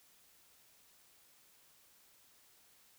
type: silence
effects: white hiss -66 dBFS RMS until 2.98 s